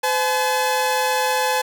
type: tone pair together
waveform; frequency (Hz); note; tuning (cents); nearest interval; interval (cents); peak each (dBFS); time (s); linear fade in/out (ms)
sawtooth; 510 / 855.2; C5 / A5; -44 / -49; major sixth; 895; -18 / -16; 0.03-1.62; 10
effects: none